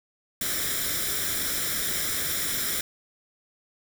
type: noise with comb filter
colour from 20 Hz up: white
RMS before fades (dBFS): -28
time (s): 0.41-2.81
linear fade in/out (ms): 2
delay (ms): 0.55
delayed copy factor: +0.7
effects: none